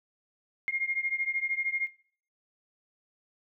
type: beating tone pair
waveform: sine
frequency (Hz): 2127 / 2140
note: C7 / C7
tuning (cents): +28 / +38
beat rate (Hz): 13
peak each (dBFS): -31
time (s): 0.68-1.87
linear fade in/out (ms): 0
effects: noise-tail reverb RT60 0.5 s tail -17 dB re dry

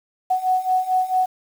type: beating tone pair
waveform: sine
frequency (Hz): 740 / 744.5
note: F#5 / F#5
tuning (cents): 0 / +11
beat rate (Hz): 4.5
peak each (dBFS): -22 / -19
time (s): 0.3-1.26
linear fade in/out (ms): 10
effects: 7-bit

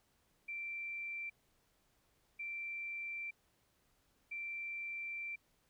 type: tone bursts at uneven times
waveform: sine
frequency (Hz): 2349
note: D7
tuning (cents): 0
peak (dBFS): -40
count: 3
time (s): 0.48-1.3 / 2.39-3.31 / 4.31-5.36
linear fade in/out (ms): 10
effects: pink hiss -75 dBFS RMS until 5.69 s

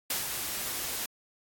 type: noise with ADSR envelope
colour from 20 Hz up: white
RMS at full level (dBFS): -29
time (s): 0.1-1.06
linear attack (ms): 4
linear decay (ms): 130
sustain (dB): -5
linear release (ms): 4
effects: AAC 64 kbps

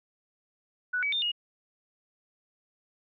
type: tone with pitch steps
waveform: sine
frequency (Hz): 1480 / 2279 / 3618 / 2872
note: F#6 / C#7 / A7 / F7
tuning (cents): 0 / +47 / +48 / +48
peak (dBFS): -26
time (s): 0.93-1.318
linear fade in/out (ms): 10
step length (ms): 97
effects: none

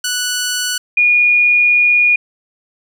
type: tone pair in turn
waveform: 10% pulse / sine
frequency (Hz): 1480 / 2441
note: F#6 / D#7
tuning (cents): 0 / -34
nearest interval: major sixth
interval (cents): 866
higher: second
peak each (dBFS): -8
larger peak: neither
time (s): 0.04-0.78 / 0.97-2.16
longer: second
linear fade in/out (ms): 5
effects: none

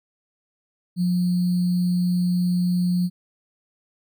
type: tone with sample-and-hold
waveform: sine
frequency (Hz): 178.4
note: F3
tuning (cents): +37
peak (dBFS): -18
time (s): 0.96-3.1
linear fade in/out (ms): 50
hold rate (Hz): 4410
effects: none

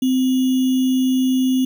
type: tone with sample-and-hold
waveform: sine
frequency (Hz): 258.8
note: C4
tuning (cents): -19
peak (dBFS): -14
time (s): 0.02-1.65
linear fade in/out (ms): 5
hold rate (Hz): 3150
effects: none

